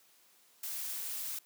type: noise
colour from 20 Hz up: blue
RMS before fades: -39 dBFS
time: 0.63-1.39 s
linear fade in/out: 5 ms
effects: white hiss -65 dBFS RMS until 1.45 s + high-pass 200 Hz 12 dB/octave